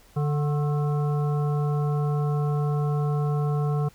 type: harmonic tone with a mistuned harmonic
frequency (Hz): 146.83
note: D3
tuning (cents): 0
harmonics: 1 / 3 / 5 / 7 / 9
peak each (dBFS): -22 / -32 / -36 / -39 / -41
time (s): 0.16-3.89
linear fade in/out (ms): 10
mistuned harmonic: 7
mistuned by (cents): +76
effects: added 40 Hz sine -56 dBFS peak until 3.94 s + pink hiss -56 dBFS RMS until 3.94 s